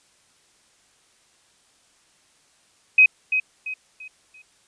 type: tone with echo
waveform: sine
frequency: 2525 Hz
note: D#7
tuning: 25 cents sharp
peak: -9 dBFS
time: 2.98-3.06 s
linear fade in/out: 5 ms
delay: 340 ms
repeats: 4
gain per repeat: -9 dB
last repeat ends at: 4.42 s
effects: white hiss -60 dBFS RMS until 4.67 s + resampled to 22050 Hz